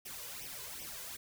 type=noise with flanger; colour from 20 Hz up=white; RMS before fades=-45 dBFS; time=0.05-1.17 s; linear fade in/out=10 ms; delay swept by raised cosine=0.34 to 2.04 ms; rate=2.6 Hz; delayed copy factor=+0.75; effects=none